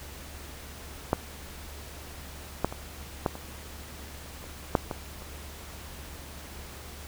clicks, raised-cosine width 1 ms, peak -8 / -9 / -22 / -10 / -24 / -30 / -6 / -17 / -29 dBFS, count 9, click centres 1.131 / 2.646 / 2.725 / 3.262 / 3.354 / 4.441 / 4.752 / 4.912 / 5.221 s, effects added 72 Hz sine -45 dBFS peak until 7.07 s + pink hiss -45 dBFS RMS until 7.07 s

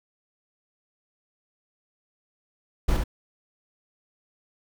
brown noise with echo, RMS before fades -20 dBFS, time 2.88-2.97 s, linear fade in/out 10 ms, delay 69 ms, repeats 1, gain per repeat -4 dB, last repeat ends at 3.039 s, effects none

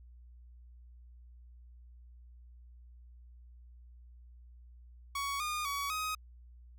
sawtooth tone with pitch steps, 1120 / 1219 / 1129 / 1258 Hz, C#6 / D#6 / C#6 / D#6, +18 / -36 / +31 / +19 cents, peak -30 dBFS, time 5.15-6.15 s, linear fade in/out 5 ms, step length 250 ms, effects added 60 Hz sine -52 dBFS peak until 6.78 s

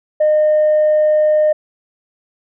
sine tone, 611 Hz, D#5, 32 cents flat, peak -8 dBFS, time 0.2-1.53 s, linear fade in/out 10 ms, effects tanh soft clip ceiling -7 dBFS

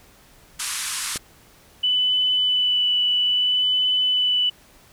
white band-pass noise, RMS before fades -28 dBFS, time 0.59-1.18 s, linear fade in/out 10 ms, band 1000 to 11000 Hz, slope 48 dB/octave
click, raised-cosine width 2 ms, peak -21 dBFS, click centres 1.159 s
sine tone with vibrato, 2985 Hz, F#7, 15 cents sharp, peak -17 dBFS, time 1.83-4.5 s, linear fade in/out 10 ms, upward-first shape sine, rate 0.61 Hz, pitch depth 12 cents each way
effects pink hiss -52 dBFS RMS until 4.92 s

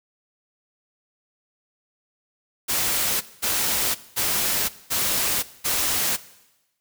white noise bursts, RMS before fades -23 dBFS, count 5, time 2.68-6.17 s, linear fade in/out 20 ms, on 530 ms, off 210 ms, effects noise-tail reverb RT60 1.0 s tail -18 dB re dry

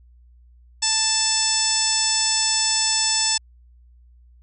harmonic tone, 882 Hz, A5, 4 cents sharp, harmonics 1 / 2 / 3 / 4 / 5 / 6 / 7 / 8 / 9, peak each -31 / -33 / -31 / -29 / -31 / -22 / -30 / -29 / -23 dBFS, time 0.82-3.38 s, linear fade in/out 10 ms, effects added 60 Hz sine -48 dBFS peak until 4.42 s

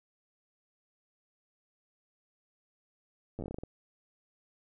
slowing click train, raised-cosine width 2 ms, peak -26 dBFS, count 11, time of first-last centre 3.39-3.635 s, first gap 9 ms, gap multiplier 1.21, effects none

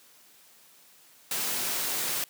white noise, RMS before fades -30 dBFS, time 1.31-2.24 s, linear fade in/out 2 ms, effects white hiss -57 dBFS RMS until 2.29 s + high-pass 150 Hz 12 dB/octave

